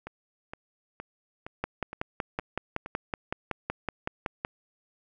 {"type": "two click trains", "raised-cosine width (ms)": 0.5, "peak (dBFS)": [-23, -14], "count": [7, 16], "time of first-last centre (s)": [[0.07, 2.861], [1.64, 4.449]], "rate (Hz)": [2.15, 5.34], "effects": []}